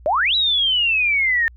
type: exponential two-way sweep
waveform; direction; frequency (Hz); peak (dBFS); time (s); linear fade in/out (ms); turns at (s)
sine; up then down; 563 to 3951 to 1798; -15; 0.06-1.48; 0; 0.35
effects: added 60 Hz sine -41 dBFS peak until 1.56 s